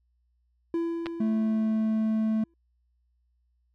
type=tone with exponential decay; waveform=triangle; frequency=335.2 Hz; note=E4; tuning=29 cents sharp; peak=-22 dBFS; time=0.74-2.54 s; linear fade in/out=2 ms; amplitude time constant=390 ms
type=clicks; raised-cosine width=0.3 ms; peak=-19 dBFS; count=2; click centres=1.059 / 1.067 s
type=tone; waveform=triangle; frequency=219.2 Hz; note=A3; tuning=6 cents flat; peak=-21 dBFS; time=1.2-2.44 s; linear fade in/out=5 ms
effects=added 60 Hz sine -67 dBFS peak until 3.74 s